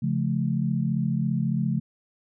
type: chord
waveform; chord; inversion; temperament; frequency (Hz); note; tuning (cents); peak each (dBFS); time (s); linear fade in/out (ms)
sine; Db augmented; none; just; 138.59 / 173.24 / 216.5; Db3 / F3 / A3; 0 / -14 / -28; -26 / -27 / -27; 0.02-1.8; 10
effects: none